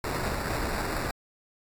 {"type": "noise with sample-and-hold", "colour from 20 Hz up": "pink", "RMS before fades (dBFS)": -31, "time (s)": [0.04, 1.11], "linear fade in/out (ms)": 2, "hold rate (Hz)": 3150, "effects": ["AAC 64 kbps"]}